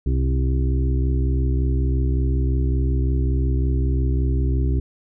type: harmonic tone with a mistuned harmonic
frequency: 65.41 Hz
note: C2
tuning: in tune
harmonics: 1 / 2 / 4 / 5 / 6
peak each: -18 / -24 / -30 / -32 / -34 dBFS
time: 0.06-4.8 s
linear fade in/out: 5 ms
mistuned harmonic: 2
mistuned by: -26 cents
effects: none